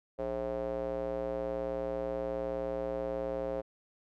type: tone with band-pass filter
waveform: square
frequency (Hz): 59.4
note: A#1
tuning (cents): +33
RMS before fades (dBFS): -35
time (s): 0.18-3.62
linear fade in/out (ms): 20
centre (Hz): 540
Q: 4.2
effects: none